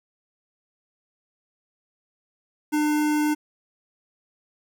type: tone with notch filter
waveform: square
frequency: 300.6 Hz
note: D4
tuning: 40 cents sharp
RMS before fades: -22 dBFS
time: 2.72-3.35 s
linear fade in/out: 20 ms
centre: 3900 Hz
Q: 1.7
effects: 10-bit